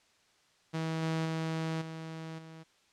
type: tone with level steps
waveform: sawtooth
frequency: 161.2 Hz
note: E3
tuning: 38 cents flat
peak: -28 / -26 / -28 / -36 / -43 dBFS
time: 0.73-2.64 s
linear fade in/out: 20 ms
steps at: 1.02 / 1.25 / 1.81 / 2.38 s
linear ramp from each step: 10 ms
effects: white hiss -67 dBFS RMS until 2.92 s + low-pass 6000 Hz 12 dB/octave